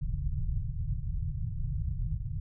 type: low-pass noise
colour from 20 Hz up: pink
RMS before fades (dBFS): -32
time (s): 0.01-2.4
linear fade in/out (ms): 10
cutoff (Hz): 160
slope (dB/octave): 96
effects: none